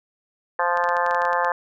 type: harmonic tone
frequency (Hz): 174.61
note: F3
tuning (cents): 0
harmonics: 3 / 4 / 5 / 6 / 7 / 8 / 9 / 10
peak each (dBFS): -26 / -28 / -24 / -25 / -29 / -36 / -29 / -29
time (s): 0.59-1.52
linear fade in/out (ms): 2
type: clicks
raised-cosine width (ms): 0.2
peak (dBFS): -20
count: 11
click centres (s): 0.773 / 0.84 / 0.89 / 0.968 / 1.064 / 1.11 / 1.147 / 1.219 / 1.252 / 1.331 / 1.447
effects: none